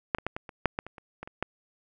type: clicks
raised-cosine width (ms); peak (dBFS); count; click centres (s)
0.5; -9 / -21 / -14 / -19 / -26 / -7 / -14 / -26 / -30 / -23 / -27 / -13; 12; 0.148 / 0.185 / 0.266 / 0.365 / 0.492 / 0.657 / 0.789 / 0.866 / 0.982 / 1.23 / 1.275 / 1.426
effects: none